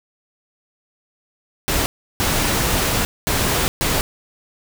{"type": "noise bursts at uneven times", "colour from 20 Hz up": "pink", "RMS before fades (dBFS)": -19, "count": 4, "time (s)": [[1.68, 1.86], [2.2, 3.05], [3.27, 3.68], [3.81, 4.01]], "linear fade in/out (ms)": 0, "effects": []}